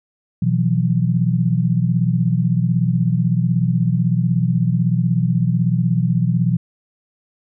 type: chord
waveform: sine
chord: B suspended fourth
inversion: none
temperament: equal with one note detuned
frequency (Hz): 123.47 / 164.81 / 180.98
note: B2 / E3 / F#3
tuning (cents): 0 / 0 / -38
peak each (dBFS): -18 / -18 / -20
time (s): 0.42-6.57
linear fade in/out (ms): 5
effects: none